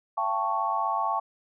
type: chord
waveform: sine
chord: A dominant seventh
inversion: second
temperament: equal with one note detuned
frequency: 676.6 / 784 / 880 / 1108.7 Hz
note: E5 / G5 / A5 / C#6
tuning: +45 / 0 / 0 / 0 cents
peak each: -33 / -31 / -29 / -28 dBFS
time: 0.17-1.2 s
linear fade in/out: 10 ms
effects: none